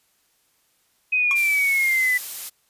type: exponential sweep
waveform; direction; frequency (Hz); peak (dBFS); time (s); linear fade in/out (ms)
sine; down; 2531 to 1978; -17; 1.12-2.18; 10
type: tone with exponential decay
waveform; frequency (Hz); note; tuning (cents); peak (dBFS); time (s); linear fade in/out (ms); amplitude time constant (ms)
25% pulse; 1109; C#6; 0; -20; 1.31-1.39; 1; 17
type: noise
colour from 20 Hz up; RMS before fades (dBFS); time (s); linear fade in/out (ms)
blue; -31; 1.35-2.5; 20
effects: white hiss -65 dBFS RMS until 2.69 s + resampled to 32000 Hz